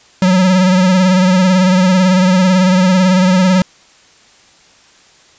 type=tone with vibrato; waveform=square; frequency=185 Hz; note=F#3; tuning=in tune; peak=-8 dBFS; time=0.22-3.62 s; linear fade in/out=2 ms; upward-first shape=triangle; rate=18 Hz; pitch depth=63 cents each way; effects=white hiss -46 dBFS RMS until 5.38 s + resampled to 16000 Hz